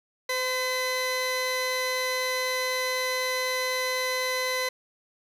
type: tone pair together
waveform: 25% pulse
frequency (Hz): 512 / 2024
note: C5 / B6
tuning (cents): -38 / +42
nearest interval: 2 octaves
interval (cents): 2380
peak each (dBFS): -25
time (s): 0.29-4.69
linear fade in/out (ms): 5
effects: low-pass 12000 Hz 12 dB/octave + 9-bit